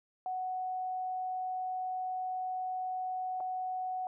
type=tone with dropouts; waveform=sine; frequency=742 Hz; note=F#5; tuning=5 cents sharp; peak=-33 dBFS; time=0.26-4.07 s; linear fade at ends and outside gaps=1 ms; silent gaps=3.403-3.406 s; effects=none